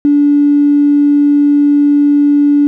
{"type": "tone with tanh clipping", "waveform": "triangle", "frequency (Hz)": 289.3, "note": "D4", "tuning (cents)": -26, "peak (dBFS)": -5, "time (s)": [0.05, 2.67], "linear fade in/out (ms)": 0, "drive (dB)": 2, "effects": []}